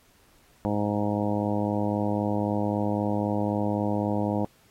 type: harmonic tone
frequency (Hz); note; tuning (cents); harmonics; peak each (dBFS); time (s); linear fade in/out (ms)
103.83; G#2; 0; 1 / 2 / 3 / 4 / 5 / 6 / 7 / 8 / 9; -31 / -28 / -30 / -37 / -32 / -35 / -36 / -37 / -37; 0.65-4.45; 0
effects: pink hiss -61 dBFS RMS until 4.7 s + AAC 48 kbps